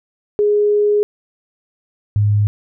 sine tone pair in turn, 415.3 / 103.83 Hz, G#4 / G#2, 0 / 0 cents, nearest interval 2 octaves, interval 2400 cents, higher first, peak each -11 dBFS, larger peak neither, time 0.39-1.03 / 2.16-2.47 s, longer first, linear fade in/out 0 ms, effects none

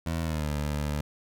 20% pulse tone with pitch glide, 82.41 to 73.84 Hz, E2 to D2, 0 to +10 cents, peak -23 dBFS, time 0.06-1.01 s, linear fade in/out 5 ms, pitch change -190 cents, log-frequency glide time 0.21-0.49 s, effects none

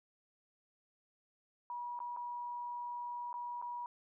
sine tone with dropouts, 965 Hz, B5, 40 cents flat, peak -39 dBFS, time 1.7-3.86 s, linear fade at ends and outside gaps 1 ms, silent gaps 1.991-2.002 / 2.164-2.171 / 3.329-3.34 / 3.616-3.624 s, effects none

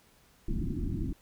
pink low-pass noise, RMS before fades -32 dBFS, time 0.48-1.13 s, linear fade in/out 5 ms, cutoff 350 Hz, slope 96 dB/octave, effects pink hiss -63 dBFS RMS until 1.21 s

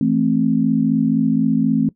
sine chord, A minor, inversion second, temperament just, 165 / 220 / 264 Hz, E3 / A3 / C4, +2 / 0 / +16 cents, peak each -21 / -17 / -17 dBFS, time 0.01-1.89 s, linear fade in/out 2 ms, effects noise-tail reverb RT60 0.1 s tail -20 dB re dry

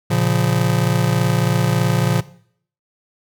square chord, Bb minor, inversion none, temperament just, 116.54 / 139.85 / 174.81 Hz, Bb2 / Db3 / F3, 0 / +16 / +2 cents, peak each -20 dBFS, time 0.1-2.21 s, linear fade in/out 10 ms, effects noise-tail reverb RT60 0.6 s tail -18 dB re dry

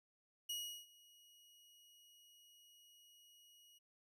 sawtooth tone with ADSR envelope, 2900 Hz, F#7, 35 cents flat, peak -37 dBFS, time 0.49-3.79 s, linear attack 8 ms, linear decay 360 ms, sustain -24 dB, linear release 17 ms, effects none

